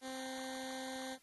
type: tone with notch filter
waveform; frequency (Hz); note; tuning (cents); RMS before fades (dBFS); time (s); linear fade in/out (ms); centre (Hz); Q
10% pulse; 261.6; C4; 0; -44; 0.01-1.18; 50; 1200; 1.4
effects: white hiss -69 dBFS RMS until 1.22 s + AAC 32 kbps